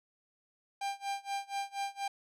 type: tone with tremolo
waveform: 45% pulse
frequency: 795 Hz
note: G5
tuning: 24 cents sharp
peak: -32 dBFS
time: 0.81-2.08 s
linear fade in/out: 5 ms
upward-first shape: sine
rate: 4.2 Hz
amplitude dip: 95%
effects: low-pass 9000 Hz 12 dB/octave